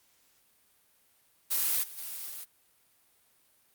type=noise with level steps; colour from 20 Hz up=blue; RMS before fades=-28 / -45 / -39 / -41 dBFS; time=1.5-2.45 s; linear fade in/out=20 ms; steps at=1.82 / 1.97 / 2.29 s; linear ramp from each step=20 ms; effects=white hiss -67 dBFS RMS until 3.74 s + Opus 48 kbps